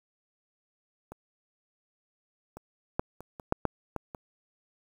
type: clicks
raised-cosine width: 1 ms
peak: -28 / -29 / -12 / -29 / -27 / -10 / -11 / -18 / -25 dBFS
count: 9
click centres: 1.12 / 2.57 / 2.995 / 3.206 / 3.398 / 3.524 / 3.653 / 3.963 / 4.148 s
effects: 8-bit